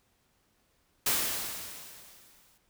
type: noise with exponential decay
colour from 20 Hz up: white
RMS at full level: -26 dBFS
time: 1.06-2.58 s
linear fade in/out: 5 ms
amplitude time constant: 330 ms
effects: pink hiss -71 dBFS RMS until 2.69 s